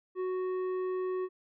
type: tone with tanh clipping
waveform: triangle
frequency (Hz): 370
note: F#4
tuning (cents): 0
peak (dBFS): -32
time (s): 0.15-1.29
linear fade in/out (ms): 50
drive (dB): 13
effects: none